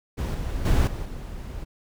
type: noise with level steps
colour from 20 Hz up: brown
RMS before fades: -26 / -29 / -19 / -31 / -35 dBFS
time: 0.17-1.65 s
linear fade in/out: 20 ms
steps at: 0.34 / 0.65 / 0.87 / 1.05 s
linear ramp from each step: 5 ms
effects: none